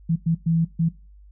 sine tone bursts at uneven times, 164.81 Hz, E3, in tune, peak -17 dBFS, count 4, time 0.09-0.16 / 0.26-0.35 / 0.46-0.65 / 0.79-0.89 s, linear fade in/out 10 ms, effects noise-tail reverb RT60 0.3 s tail -19 dB re dry + added 50 Hz sine -45 dBFS peak until 1.31 s

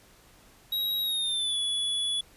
square tone with pitch glide, 3828 to 3410 Hz, A#7 to G#7, +45 to +45 cents, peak -27 dBFS, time 0.72-2.21 s, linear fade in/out 5 ms, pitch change -200 cents, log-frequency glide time 1.02-1.58 s, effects pink hiss -57 dBFS RMS until 2.36 s + resampled to 32000 Hz

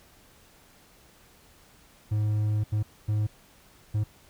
triangle tone bursts at uneven times, 106.1 Hz, G#2, 38 cents sharp, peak -21 dBFS, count 4, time 2.11-2.64 / 2.72-2.83 / 3.08-3.27 / 3.94-4.04 s, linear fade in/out 10 ms, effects pink hiss -57 dBFS RMS until 4.29 s

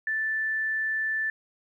sine tone, 1760 Hz, A6, in tune, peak -25 dBFS, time 0.07-1.3 s, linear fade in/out 2 ms, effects 11-bit

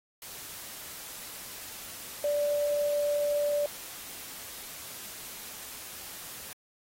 sine tone in noise, 584 Hz, D5, 10 cents flat, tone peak -25 dBFS, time 2.24-3.66 s, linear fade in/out 2 ms, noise white, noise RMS -43 dBFS, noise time 0.22-6.53 s, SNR +15 dB, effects AAC 48 kbps

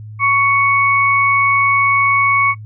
sine tone pair together, 1115.5 / 2220 Hz, C#6 / C#7, +11 / +2 cents, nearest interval octave, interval 1191 cents, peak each -13 dBFS, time 0.19-2.55 s, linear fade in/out 50 ms, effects noise-tail reverb RT60 0.1 s tail -23 dB re dry + added 107 Hz sine -29 dBFS peak until 2.65 s

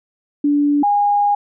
sine tone pair in turn, 290 / 818.3 Hz, D4 / G#5, -22 / -26 cents, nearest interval octave + tritone, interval 1796 cents, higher second, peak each -12 dBFS, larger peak neither, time 0.44-0.83 / 0.83-1.35 s, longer second, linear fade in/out 5 ms, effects none

